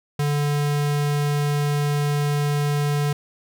square tone, 145.8 Hz, D3, 12 cents flat, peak -20 dBFS, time 0.19-3.13 s, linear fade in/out 5 ms, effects none

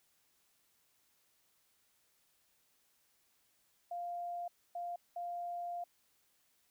sine tone bursts at uneven times, 698.5 Hz, F5, in tune, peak -38 dBFS, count 3, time 3.91-4.48 / 4.75-4.96 / 5.16-5.84 s, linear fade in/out 5 ms, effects white hiss -74 dBFS RMS until 6.7 s

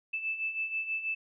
sine beating tone pair, 2629 / 2635.2 Hz, E7 / E7, -5 / -1 cents, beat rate 6.2 Hz, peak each -38 / -32 dBFS, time 0.13-1.15 s, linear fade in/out 10 ms, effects none

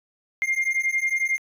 triangle beating tone pair, 2108 / 2119 Hz, C7 / C7, +12 / +21 cents, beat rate 11 Hz, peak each -21 dBFS, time 0.42-1.38 s, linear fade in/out 0 ms, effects tanh soft clip ceiling -17 dBFS

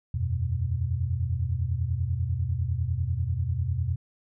sine chord, E suspended second, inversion none, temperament equal, 82.41 / 92.5 / 123.47 Hz, E2 / F#2 / B2, 0 / 0 / 0 cents, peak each -29 dBFS, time 0.14-3.96 s, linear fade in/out 5 ms, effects none

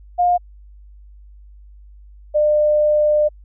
sine tone pair in turn, 710 / 600.8 Hz, F5 / D5, +28 / +39 cents, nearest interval minor third, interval 289 cents, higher first, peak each -12 dBFS, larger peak neither, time 0.18-0.38 / 2.34-3.29 s, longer second, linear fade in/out 20 ms, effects added 50 Hz sine -40 dBFS peak until 3.44 s

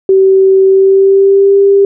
sine tone with pitch glide, 383.8 to 396.9 Hz, G4 to G4, -37 to +22 cents, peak -3 dBFS, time 0.09-1.85 s, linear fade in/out 2 ms, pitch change +59 cents, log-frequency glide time 0.66-1.57 s, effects none

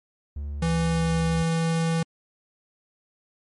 triangle tone, 72.3 Hz, D2, 27 cents flat, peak -27 dBFS, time 0.36-1.43 s, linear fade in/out 5 ms
square tone with pitch glide, 165.5 to 164.45 Hz, E3 to E3, +7 to -4 cents, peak -22 dBFS, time 0.62-2.03 s, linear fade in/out 5 ms, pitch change -11 cents, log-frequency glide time 0.87-1.16 s
effects MP3 48 kbps

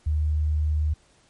sine tone, 76.2 Hz, D#2, 36 cents flat, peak -20 dBFS, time 0.06-0.94 s, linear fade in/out 10 ms, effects pink hiss -60 dBFS RMS until 1.29 s + MP3 48 kbps

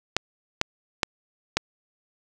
clicks, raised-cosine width 0.2 ms, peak -3 dBFS, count 4, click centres 0.166 / 0.614 / 1.032 / 1.57 s, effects none

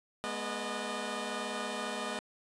10% pulse tone cluster, 210.1 / 244.5 / 609 Hz, G#3 / B3 / D#5, +20 / -17 / -37 cents, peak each -31 dBFS, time 0.24-2.19 s, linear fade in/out 0 ms, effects resampled to 22050 Hz

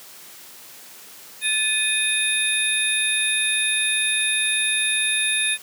sine tone cluster, 1739 / 2495 / 3658 / 10080 Hz, A6 / D#7 / A#7 / D#9, -21 / +4 / -33 / +21 cents, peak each -28 / -23 / -24 / -24 dBFS, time 1.41-5.58 s, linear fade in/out 50 ms, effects white hiss -43 dBFS RMS until 5.62 s + high-pass 150 Hz 12 dB/octave

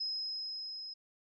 sine tone with level ramp, 5110 Hz, D#8, 45 cents sharp, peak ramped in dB -33 to -42 dBFS, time 0-0.94 s, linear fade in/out 10 ms, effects none

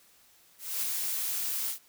blue noise with ADSR envelope, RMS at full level -30 dBFS, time 0.58-1.79 s, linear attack 240 ms, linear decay 19 ms, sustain -2 dB, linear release 100 ms, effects white hiss -61 dBFS RMS until 1.88 s

